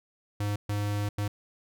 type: tone bursts at uneven times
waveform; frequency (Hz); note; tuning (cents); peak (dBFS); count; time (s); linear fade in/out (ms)
square; 103; G#2; -14; -28; 3; 0.4-0.56 / 0.69-1.09 / 1.18-1.28; 5
effects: none